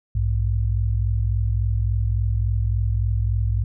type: tone pair together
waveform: sine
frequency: 59.86 / 103.4 Hz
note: A#1 / G#2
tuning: +47 / -7 cents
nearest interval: major sixth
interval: 946 cents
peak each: -21 dBFS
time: 0.15-3.64 s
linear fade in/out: 5 ms
effects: none